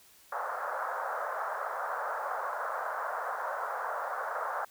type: band-pass noise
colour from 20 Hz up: white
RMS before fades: -35 dBFS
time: 0.32-4.65 s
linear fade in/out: 5 ms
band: 520 to 1500 Hz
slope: 48 dB/octave
effects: white hiss -59 dBFS RMS until 4.7 s